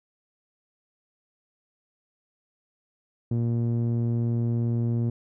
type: tone with low-pass filter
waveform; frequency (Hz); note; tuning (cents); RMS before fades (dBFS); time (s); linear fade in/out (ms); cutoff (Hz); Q
sawtooth; 117.3; A#2; +11; -25; 3.31-5.1; 5; 280; 0.92
effects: none